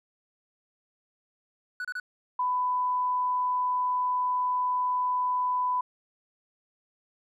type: tone bursts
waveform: triangle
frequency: 1480 Hz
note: F#6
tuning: in tune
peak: -29 dBFS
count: 3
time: 1.8-1.999 s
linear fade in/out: 2 ms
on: 47 ms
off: 29 ms
type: tone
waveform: sine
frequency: 998 Hz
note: B5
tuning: 18 cents sharp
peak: -24 dBFS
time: 2.39-5.81 s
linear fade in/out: 5 ms
effects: none